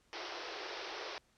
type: band-pass noise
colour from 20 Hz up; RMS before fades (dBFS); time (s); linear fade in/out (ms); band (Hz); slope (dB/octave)
pink; -44; 0.13-1.18; 0; 330 to 5700; 96
effects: pink hiss -71 dBFS RMS until 1.37 s + low-pass 9000 Hz 12 dB/octave